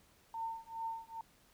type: tone with tremolo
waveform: sine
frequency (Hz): 906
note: A#5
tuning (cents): -50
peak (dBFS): -35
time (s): 0.34-1.21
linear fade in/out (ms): 2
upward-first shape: triangle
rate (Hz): 2.4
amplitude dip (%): 100
effects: pink hiss -67 dBFS RMS until 1.53 s